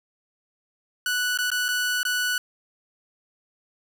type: tone with dropouts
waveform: sawtooth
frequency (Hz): 1480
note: F#6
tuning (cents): 0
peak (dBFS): -19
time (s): 1.06-2.38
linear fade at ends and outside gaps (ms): 2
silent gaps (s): 1.375-1.387 / 1.503-1.516 / 1.683-1.687 / 2.031-2.051
effects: none

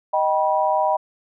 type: chord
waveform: sine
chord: Eb augmented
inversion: none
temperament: just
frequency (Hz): 622.3 / 777.8 / 972.3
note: Eb5 / G5 / B5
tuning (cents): 0 / -14 / -27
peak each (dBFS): -21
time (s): 0.13-0.97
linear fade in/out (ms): 10
effects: none

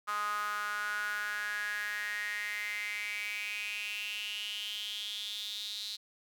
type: tone with high-pass filter sweep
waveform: sawtooth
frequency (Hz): 207.8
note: G#3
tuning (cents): +1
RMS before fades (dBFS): -37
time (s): 0.07-5.97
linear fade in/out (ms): 20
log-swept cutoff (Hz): 1200 to 4000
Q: 7.9
effects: none

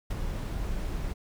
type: noise with ADSR envelope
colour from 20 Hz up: brown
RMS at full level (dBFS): -27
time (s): 0.1-1.14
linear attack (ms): 9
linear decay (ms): 25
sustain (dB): -5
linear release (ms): 25
effects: none

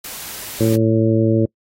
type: noise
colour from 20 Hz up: white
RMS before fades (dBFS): -31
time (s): 0.04-0.76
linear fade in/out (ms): 5
type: harmonic tone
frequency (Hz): 111.6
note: A2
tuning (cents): +25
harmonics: 1 / 2 / 3 / 4 / 5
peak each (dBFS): -17 / -19 / -17 / -22 / -22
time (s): 0.6-1.46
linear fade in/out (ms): 10
effects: noise-tail reverb RT60 0.1 s tail -26 dB re dry + AAC 48 kbps

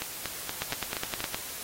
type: two click trains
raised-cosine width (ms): 0.2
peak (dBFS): -14 / -12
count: 6 / 8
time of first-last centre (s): 0.02-1.205 / 0.62-1.345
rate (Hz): 4.22 / 9.65
effects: white hiss -39 dBFS RMS until 1.63 s + AAC 48 kbps

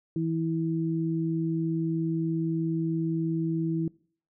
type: tone pair together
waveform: sine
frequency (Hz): 163.1 / 326.2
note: E3 / E4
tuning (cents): -18 / -18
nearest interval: octave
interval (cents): 1200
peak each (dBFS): -28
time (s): 0.16-3.88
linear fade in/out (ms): 2
effects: noise-tail reverb RT60 0.5 s tail -23 dB re dry

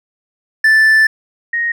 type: tone pair in turn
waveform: triangle / sine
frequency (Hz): 1760 / 1869.7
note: A6 / A#6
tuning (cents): 0 / +5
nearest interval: minor second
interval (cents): 105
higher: second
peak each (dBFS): -5 / -14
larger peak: first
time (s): 0.64-1.07 / 1.53-1.72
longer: first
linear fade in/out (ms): 5
effects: none

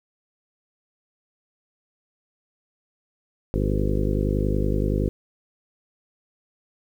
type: harmonic tone with a mistuned harmonic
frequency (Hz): 50.7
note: G#1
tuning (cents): -41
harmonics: 1 / 2 / 3 / 4 / 5 / 6 / 7 / 8 / 9 / 10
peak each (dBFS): -24 / -27 / -29 / -30 / -31 / -32 / -32 / -33 / -34 / -34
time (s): 3.54-5.09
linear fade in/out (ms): 0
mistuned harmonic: 8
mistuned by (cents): -51
effects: 9-bit

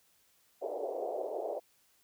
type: band-pass noise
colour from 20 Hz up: white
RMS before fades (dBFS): -37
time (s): 0.61-1.6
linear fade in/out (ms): 20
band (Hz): 370 to 700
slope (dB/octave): 48
effects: white hiss -69 dBFS RMS until 2.03 s

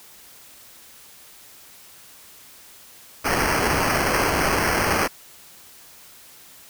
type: noise with sample-and-hold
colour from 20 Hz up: white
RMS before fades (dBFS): -21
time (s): 3.24-5.08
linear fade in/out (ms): 20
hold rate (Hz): 3675
effects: white hiss -47 dBFS RMS until 6.69 s

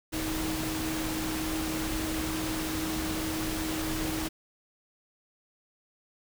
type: tone in noise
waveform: sine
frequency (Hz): 316.2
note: D#4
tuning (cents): +28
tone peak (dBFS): -32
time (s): 0.12-4.29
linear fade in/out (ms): 20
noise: pink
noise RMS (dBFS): -34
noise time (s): 0.12-4.29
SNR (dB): -1
effects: none

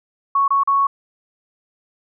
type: tone with dropouts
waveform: sine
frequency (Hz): 1108.7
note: C#6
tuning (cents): 0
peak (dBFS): -13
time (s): 0.35-0.87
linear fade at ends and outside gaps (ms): 5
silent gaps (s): 0.48-0.505 / 0.635-0.674
effects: none

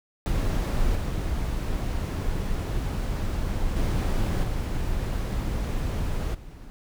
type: noise with level steps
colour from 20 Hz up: brown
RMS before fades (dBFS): -24 / -27 / -24 / -27 / -42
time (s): 0.26-6.7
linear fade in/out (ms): 0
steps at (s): 0.95 / 3.76 / 4.43 / 6.34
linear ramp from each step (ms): 10
effects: none

